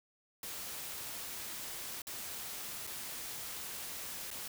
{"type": "noise with dropouts", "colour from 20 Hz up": "white", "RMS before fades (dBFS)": -43, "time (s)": [0.43, 4.48], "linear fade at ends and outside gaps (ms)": 2, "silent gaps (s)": [[2.019, 2.069], [2.869, 2.873], [4.305, 4.312]], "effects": []}